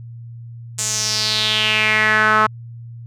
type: tone with band-pass filter sweep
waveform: sawtooth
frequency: 215.7 Hz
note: A3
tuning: 34 cents flat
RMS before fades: -17 dBFS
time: 0.78-2.47 s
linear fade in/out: 10 ms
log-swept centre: 7600 to 1200 Hz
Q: 4.2
effects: added 117 Hz sine -32 dBFS peak until 3.06 s